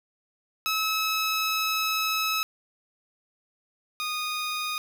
15% pulse tone pair in turn, 1293 / 1234.5 Hz, E6 / D#6, -34 / -14 cents, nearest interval minor second, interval 80 cents, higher first, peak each -18 / -22 dBFS, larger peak first, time 0.66-2.43 / 4-4.78 s, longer first, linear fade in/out 0 ms, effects none

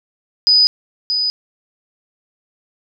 sine tone with echo, 4978 Hz, D#8, in tune, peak -8 dBFS, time 0.47-0.67 s, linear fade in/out 0 ms, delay 630 ms, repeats 1, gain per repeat -7 dB, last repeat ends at 1.3 s, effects none

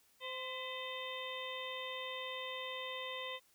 harmonic tone with a mistuned harmonic, 517 Hz, C5, 21 cents flat, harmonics 1 / 2 / 4 / 5 / 6 / 7, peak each -46 / -47 / -47 / -50 / -48 / -48 dBFS, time 0.2-3.4 s, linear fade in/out 50 ms, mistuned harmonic 4, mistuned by -54 cents, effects white hiss -70 dBFS RMS until 3.54 s

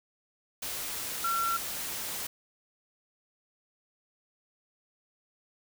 sine tone in noise, 1360 Hz, F6, 46 cents flat, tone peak -27 dBFS, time 1.24-1.57 s, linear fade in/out 5 ms, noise white, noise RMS -36 dBFS, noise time 0.62-2.27 s, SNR +6 dB, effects none

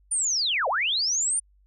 sine linear two-way sweep, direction down then up, 9340 to 482.7 to 9340 Hz, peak -22 dBFS, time 0.11-1.4 s, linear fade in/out 10 ms, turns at 0.68 s, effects added 49 Hz sine -57 dBFS peak until 1.66 s

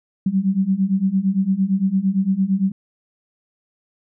sine beating tone pair, 187.2 / 196 Hz, F#3 / G3, +20 / 0 cents, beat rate 8.8 Hz, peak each -20 / -18 dBFS, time 0.26-2.72 s, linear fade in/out 5 ms, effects none

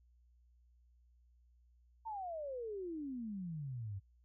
sine exponential sweep, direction down, 922 to 93.1 Hz, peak -40 dBFS, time 2.05-4 s, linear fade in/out 20 ms, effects added 60 Hz sine -65 dBFS peak until 4.24 s

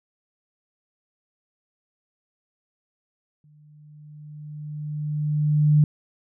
sine tone with exponential growth, 150 Hz, D3, 37 cents sharp, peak -12 dBFS, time 3.44-5.84 s, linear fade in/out 2 ms, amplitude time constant 520 ms, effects none

